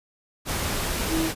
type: tone in noise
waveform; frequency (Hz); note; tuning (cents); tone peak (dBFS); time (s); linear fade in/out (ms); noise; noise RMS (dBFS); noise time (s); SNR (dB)
sine; 323.2; E4; -34; -23; 1.08-1.31; 50; pink; -27; 0.45-1.35; +1
effects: resampled to 32000 Hz